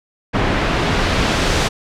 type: noise with low-pass filter sweep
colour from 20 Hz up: pink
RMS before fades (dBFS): -17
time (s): 0.33-1.69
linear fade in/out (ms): 20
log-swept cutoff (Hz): 2300 to 6200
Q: 0.76
effects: none